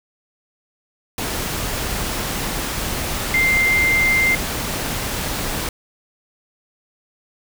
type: tone in noise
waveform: sine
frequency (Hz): 2093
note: C7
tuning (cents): 0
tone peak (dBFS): -14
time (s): 3.34-4.35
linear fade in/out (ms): 2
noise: pink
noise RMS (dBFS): -24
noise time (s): 1.18-5.69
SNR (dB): +7
effects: none